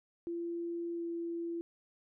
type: tone with pitch glide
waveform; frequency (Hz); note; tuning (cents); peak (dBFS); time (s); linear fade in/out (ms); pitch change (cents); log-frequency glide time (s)
sine; 340.8 to 338.1; F4 to E4; -42 to +44; -35; 0.27-1.61; 0; -14; 0.94-1.03
effects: none